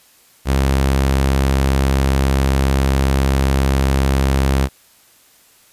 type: tone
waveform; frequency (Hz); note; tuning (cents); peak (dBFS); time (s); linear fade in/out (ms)
sawtooth; 67.4; C#2; -48; -9; 0.45-4.69; 50
effects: white hiss -51 dBFS RMS until 5.72 s + resampled to 32000 Hz